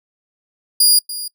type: tone with echo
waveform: 20% pulse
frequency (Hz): 4850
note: D#8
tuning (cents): -45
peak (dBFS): -3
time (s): 0.8-0.99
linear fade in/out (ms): 5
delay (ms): 290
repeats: 1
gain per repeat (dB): -15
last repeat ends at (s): 1.28
effects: noise-tail reverb RT60 0.1 s tail -23 dB re dry